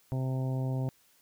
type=harmonic tone; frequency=130.81 Hz; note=C3; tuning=in tune; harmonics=1 / 2 / 3 / 4 / 5 / 6 / 7; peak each=-29 / -38 / -44 / -44 / -45 / -50 / -50 dBFS; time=0.12-0.89 s; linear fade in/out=0 ms; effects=white hiss -65 dBFS RMS until 1.21 s